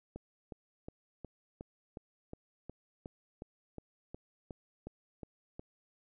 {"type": "click train", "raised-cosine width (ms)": 2, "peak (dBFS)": -30, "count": 16, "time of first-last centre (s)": [0.16, 5.595], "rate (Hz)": 2.76, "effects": []}